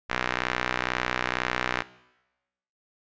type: tone with band-pass filter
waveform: sawtooth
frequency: 62.1 Hz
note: B1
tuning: 10 cents sharp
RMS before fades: -29 dBFS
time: 0.09-1.83 s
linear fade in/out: 20 ms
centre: 1800 Hz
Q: 1.3
effects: noise-tail reverb RT60 1.0 s tail -19 dB re dry + resampled to 16000 Hz